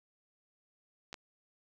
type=clicks; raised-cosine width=0.2 ms; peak=-27 dBFS; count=2; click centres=1.129 / 1.142 s; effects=none